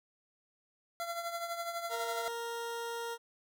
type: tone with tremolo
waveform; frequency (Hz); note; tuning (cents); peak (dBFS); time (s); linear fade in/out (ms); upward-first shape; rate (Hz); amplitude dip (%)
25% pulse; 682; F5; -41; -30; 1-2.28; 0; triangle; 12; 65
type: tone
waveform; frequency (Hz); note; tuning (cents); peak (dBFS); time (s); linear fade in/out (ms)
20% pulse; 466.2; A#4; 0; -32; 1.89-3.18; 50
effects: none